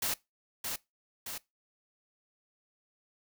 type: noise with echo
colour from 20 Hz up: white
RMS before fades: -32 dBFS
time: 0.02-0.14 s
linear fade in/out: 5 ms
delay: 620 ms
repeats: 2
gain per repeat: -4 dB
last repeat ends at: 1.38 s
effects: noise-tail reverb RT60 0.2 s tail -21 dB re dry